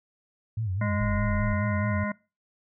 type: tone with vibrato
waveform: sine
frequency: 101.8 Hz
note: G#2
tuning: 34 cents flat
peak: -26 dBFS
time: 0.57-2.04 s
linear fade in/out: 5 ms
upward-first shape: sine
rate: 4.8 Hz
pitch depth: 190 cents each way
type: harmonic tone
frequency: 206.6 Hz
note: G#3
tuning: 9 cents flat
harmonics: 1 / 3 / 5 / 7 / 9 / 10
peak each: -29 / -34 / -36 / -37 / -39 / -39 dBFS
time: 0.81-2.12 s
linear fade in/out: 5 ms
type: exponential sweep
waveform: sine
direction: down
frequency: 48.27 to 34.65 Hz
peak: -29 dBFS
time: 1-1.54 s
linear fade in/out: 10 ms
effects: noise-tail reverb RT60 0.3 s tail -22 dB re dry